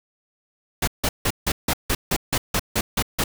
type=noise bursts; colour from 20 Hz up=pink; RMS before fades=-21 dBFS; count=12; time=0.82-3.24 s; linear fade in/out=5 ms; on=55 ms; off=160 ms; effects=none